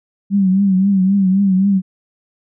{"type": "tone with vibrato", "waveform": "sine", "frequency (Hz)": 193, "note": "G3", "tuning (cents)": -27, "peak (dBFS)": -10, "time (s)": [0.3, 1.82], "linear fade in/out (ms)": 50, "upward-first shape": "triangle", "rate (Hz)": 3.8, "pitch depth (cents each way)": 89, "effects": []}